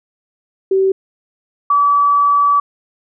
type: tone pair in turn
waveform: sine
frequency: 383.9 / 1148.4 Hz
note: G4 / D6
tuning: -36 / -39 cents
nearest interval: octave + perfect fifth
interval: 1897 cents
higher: second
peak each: -10 / -9 dBFS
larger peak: second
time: 0.71-0.92 / 1.7-2.6 s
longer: second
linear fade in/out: 5 ms
effects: none